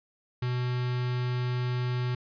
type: tone with notch filter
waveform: square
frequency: 124.2 Hz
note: B2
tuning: 10 cents sharp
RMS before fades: -29 dBFS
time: 0.42-2.15 s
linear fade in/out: 5 ms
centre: 560 Hz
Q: 1.2
effects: resampled to 11025 Hz